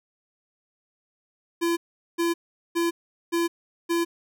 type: tone bursts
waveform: square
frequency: 339 Hz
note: E4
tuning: 49 cents sharp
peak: -22 dBFS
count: 5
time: 1.61-4.05 s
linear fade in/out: 20 ms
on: 160 ms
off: 410 ms
effects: none